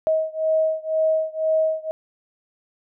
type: beating tone pair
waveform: sine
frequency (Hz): 633 / 635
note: D#5 / D#5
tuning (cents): +30 / +35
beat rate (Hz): 2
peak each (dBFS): -21 / -22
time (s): 0.07-1.91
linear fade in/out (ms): 0
effects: none